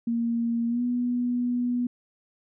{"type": "tone with pitch glide", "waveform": "sine", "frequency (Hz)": [233.1, 244.4], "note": ["A#3", "B3"], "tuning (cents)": [0, -18], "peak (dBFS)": -23, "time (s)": [0.07, 1.87], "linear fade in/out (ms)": 5, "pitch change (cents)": 82, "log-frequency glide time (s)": [0.68, 0.82], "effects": []}